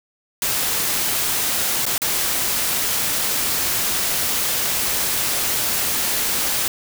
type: noise with dropouts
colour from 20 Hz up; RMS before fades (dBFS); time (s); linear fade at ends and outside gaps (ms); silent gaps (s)
white; -21; 0.42-6.68; 1; 1.854-1.864 / 1.979-2.018
effects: none